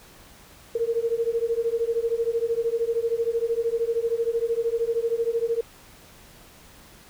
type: beating tone pair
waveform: sine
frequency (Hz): 456 / 469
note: A#4 / A#4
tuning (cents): -38 / +11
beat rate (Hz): 13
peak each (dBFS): -25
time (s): 0.75-5.61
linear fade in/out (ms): 5
effects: pink hiss -50 dBFS RMS until 7.09 s